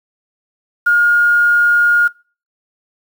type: tone with quantisation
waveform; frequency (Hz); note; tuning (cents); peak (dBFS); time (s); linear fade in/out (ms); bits
sine; 1425; F6; +34; -8; 0.86-2.08; 10; 6
effects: noise-tail reverb RT60 0.4 s tail -25 dB re dry